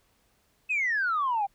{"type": "exponential sweep", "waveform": "sine", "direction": "down", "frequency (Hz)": [2617, 769], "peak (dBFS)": -23, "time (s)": [0.69, 1.47], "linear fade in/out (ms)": 20, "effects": ["tanh soft clip ceiling -20 dBFS", "pink hiss -68 dBFS RMS until 1.54 s"]}